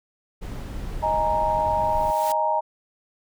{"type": "noise", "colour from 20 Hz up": "brown", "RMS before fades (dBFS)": -32, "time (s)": [0.41, 2.12], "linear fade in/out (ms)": 20}
{"type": "chord", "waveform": "sine", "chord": "D# suspended fourth", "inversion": "none", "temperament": "equal", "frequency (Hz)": [622.3, 830.6, 932.3], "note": ["D#5", "G#5", "A#5"], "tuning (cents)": [0, 0, 0], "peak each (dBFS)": [-25, -26, -22], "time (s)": [1.02, 2.61], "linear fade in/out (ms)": 20}
{"type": "noise with exponential growth", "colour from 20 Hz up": "white", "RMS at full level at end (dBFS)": -33, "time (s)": [1.63, 2.32], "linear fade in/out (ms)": 1, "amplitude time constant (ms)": 150}
{"effects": []}